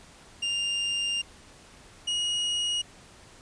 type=tone pair in turn; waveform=40% pulse; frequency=2800 / 2887 Hz; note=F7 / F#7; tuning=+4 / -43 cents; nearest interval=minor second; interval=53 cents; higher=second; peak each=-25 dBFS; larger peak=neither; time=0.42-1.22 / 2.07-2.82 s; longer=first; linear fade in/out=10 ms; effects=pink hiss -52 dBFS RMS until 3.41 s + resampled to 22050 Hz

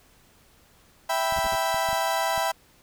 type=chord; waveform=35% pulse; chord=E minor; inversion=none; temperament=equal; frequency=659.3 / 784 / 987.8 Hz; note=E5 / G5 / B5; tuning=0 / 0 / 0 cents; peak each=-26 dBFS; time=1.09-2.52 s; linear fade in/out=10 ms
type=clicks; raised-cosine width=5 ms; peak=-28 dBFS; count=6; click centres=1.324 / 1.387 / 1.744 / 1.889 / 1.93 / 2.378 s
type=noise bursts; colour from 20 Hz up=brown; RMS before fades=-36 dBFS; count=3; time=1.36-1.554 s; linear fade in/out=2 ms; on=34 ms; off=46 ms
effects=pink hiss -58 dBFS RMS until 2.82 s

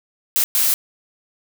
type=noise bursts at uneven times; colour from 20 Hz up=blue; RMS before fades=-17 dBFS; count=2; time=0.36-0.44 / 0.55-0.74 s; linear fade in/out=0 ms; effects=none

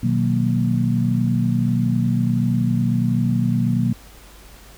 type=chord; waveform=sine; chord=B major seventh; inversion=none; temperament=equal; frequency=123.47 / 155.56 / 185 / 233.1 Hz; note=B2 / D#3 / F#3 / A#3; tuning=0 / 0 / 0 / 0 cents; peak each=-20 / -26 / -22 / -21 dBFS; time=0.03-3.93 s; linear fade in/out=5 ms; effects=added 50 Hz sine -44 dBFS peak until 4.77 s + pink hiss -46 dBFS RMS until 4.77 s

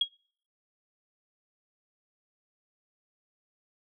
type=tone with exponential decay; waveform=sine; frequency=3296 Hz; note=G#7; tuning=14 cents flat; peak=-18 dBFS; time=0.01-0.08 s; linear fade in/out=5 ms; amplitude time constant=15 ms; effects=noise-tail reverb RT60 0.5 s tail -25 dB re dry + tanh soft clip ceiling -14 dBFS

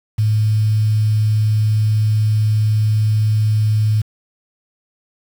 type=tone with quantisation; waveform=sine; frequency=107.6 Hz; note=A2; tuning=38 cents flat; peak=-12 dBFS; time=0.18-4.02 s; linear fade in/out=10 ms; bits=6; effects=none

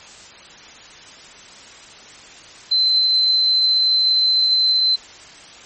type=tone; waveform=sine; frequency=4072 Hz; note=C8; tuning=48 cents flat; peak=-13 dBFS; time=2.71-4.96 s; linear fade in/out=10 ms; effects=white hiss -41 dBFS RMS until 5.65 s + MP3 32 kbps

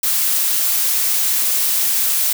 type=noise; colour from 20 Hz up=blue; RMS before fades=-17 dBFS; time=0.03-2.33 s; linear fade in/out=5 ms; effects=none

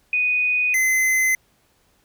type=tone pair in turn; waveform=sine / square; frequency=2484 / 2050 Hz; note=D#7 / C7; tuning=-3 / -36 cents; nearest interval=minor third; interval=333 cents; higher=first; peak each=-17 dBFS; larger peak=neither; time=0.13-0.74 / 0.74-1.35 s; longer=neither; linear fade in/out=2 ms; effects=pink hiss -62 dBFS RMS until 2.04 s

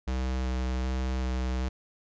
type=tone with vibrato; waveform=square; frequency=63.9 Hz; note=C2; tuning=40 cents flat; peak=-28 dBFS; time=0.07-1.69 s; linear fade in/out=10 ms; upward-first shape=square; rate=1.3 Hz; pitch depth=11 cents each way; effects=resampled to 16000 Hz

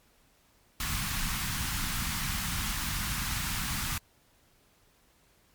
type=band-stop noise; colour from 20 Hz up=pink; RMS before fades=-32 dBFS; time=0.8-3.98 s; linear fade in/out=2 ms; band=230 to 990 Hz; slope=24 dB/octave; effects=pink hiss -65 dBFS RMS until 5.54 s + MP3 96 kbps

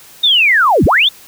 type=linear two-way sweep; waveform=sine; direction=down then up; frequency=3729 to 44.48 to 3711 Hz; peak=-7 dBFS; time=0.23-1.09 s; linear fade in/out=10 ms; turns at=0.85 s; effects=white hiss -40 dBFS RMS until 1.27 s

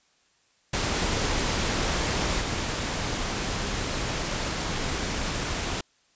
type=noise with level steps; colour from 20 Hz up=pink; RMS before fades=-26 / -29 dBFS; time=0.73-5.81 s; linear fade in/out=5 ms; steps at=2.4 s; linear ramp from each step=20 ms; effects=white hiss -65 dBFS RMS until 6.15 s + resampled to 16000 Hz

